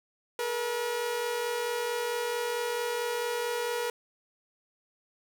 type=tone pair together; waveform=sawtooth; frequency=435.3 / 479.8 Hz; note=A4 / A#4; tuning=-19 / +50 cents; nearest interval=major second; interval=169 cents; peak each=-33 / -26 dBFS; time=0.39-3.9 s; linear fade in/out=2 ms; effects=none